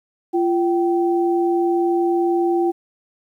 sine tone pair together, 344.7 / 773.8 Hz, F4 / G5, -23 / -23 cents, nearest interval octave + major second, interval 1400 cents, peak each -16 / -23 dBFS, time 0.33-2.72 s, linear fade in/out 20 ms, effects 9-bit

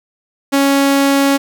sawtooth tone, 277.2 Hz, C#4, in tune, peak -6 dBFS, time 0.52-1.38 s, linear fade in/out 20 ms, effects 8-bit

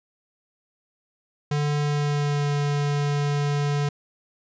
square tone with pitch glide, 146.83 to 144.72 Hz, D3 to D3, 0 to -25 cents, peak -22 dBFS, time 1.51-3.89 s, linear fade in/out 5 ms, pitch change -25 cents, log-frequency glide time 1.8-2.48 s, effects resampled to 16000 Hz

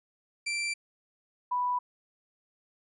sawtooth / sine tone pair in turn, 2349 / 987.6 Hz, D7 / B5, 0 / 0 cents, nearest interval octave + minor third, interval 1500 cents, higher first, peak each -26 dBFS, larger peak neither, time 0.46-0.74 / 1.51-1.79 s, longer neither, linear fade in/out 10 ms, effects resampled to 24000 Hz

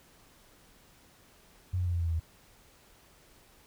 sine tone with pitch steps, 91.4 / 89.57 / 87.78 / 86.02 / 84.3 / 82.61 / 80.96 Hz, F#2 / F2 / F2 / F2 / E2 / E2 / E2, -21 / +44 / +9 / -26 / +39 / +4 / -31 cents, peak -27 dBFS, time 1.73-2.199 s, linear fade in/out 10 ms, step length 67 ms, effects pink hiss -60 dBFS RMS until 3.66 s

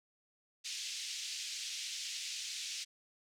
white band-pass noise, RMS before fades -42 dBFS, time 0.64-2.85 s, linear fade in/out 20 ms, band 2500 to 6600 Hz, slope 24 dB/octave, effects none

